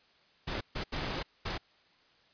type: noise bursts at uneven times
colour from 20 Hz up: pink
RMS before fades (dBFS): -35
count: 4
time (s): 0.47-0.61 / 0.75-0.84 / 0.92-1.23 / 1.45-1.58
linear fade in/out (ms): 10
effects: white hiss -65 dBFS RMS until 2.33 s + resampled to 11025 Hz